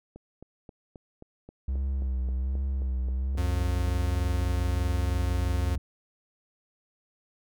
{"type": "click train", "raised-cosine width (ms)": 2, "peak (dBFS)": -31, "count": 17, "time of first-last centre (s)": [0.16, 4.415], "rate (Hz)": 3.76}
{"type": "tone with vibrato", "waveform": "triangle", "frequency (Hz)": 65.41, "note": "C2", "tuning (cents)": 0, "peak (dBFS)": -24, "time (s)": [1.68, 5.78], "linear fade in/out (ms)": 5, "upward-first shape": "sine", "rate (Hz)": 1.3, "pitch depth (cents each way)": 59}
{"type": "tone", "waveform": "45% pulse", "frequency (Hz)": 90, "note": "F#2", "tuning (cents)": -47, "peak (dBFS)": -28, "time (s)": [3.37, 5.76], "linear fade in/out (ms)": 10}
{"effects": []}